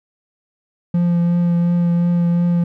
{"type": "tone with vibrato", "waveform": "triangle", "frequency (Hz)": 172.9, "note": "F3", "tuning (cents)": -17, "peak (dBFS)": -11, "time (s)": [0.94, 2.64], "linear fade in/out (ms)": 5, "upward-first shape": "triangle", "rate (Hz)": 2.8, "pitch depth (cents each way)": 16, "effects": []}